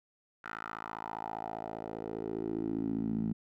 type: tone with band-pass filter sweep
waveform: 10% pulse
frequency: 55 Hz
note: A1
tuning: in tune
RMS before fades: -37 dBFS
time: 0.44-3.33 s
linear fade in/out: 5 ms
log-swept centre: 1500 to 200 Hz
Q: 3.7
effects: none